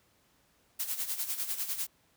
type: noise with tremolo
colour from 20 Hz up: blue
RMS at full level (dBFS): -32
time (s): 0.79-1.87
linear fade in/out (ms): 10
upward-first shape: sine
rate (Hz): 10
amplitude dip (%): 70
effects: pink hiss -68 dBFS RMS until 2.16 s + high-pass 60 Hz 12 dB/octave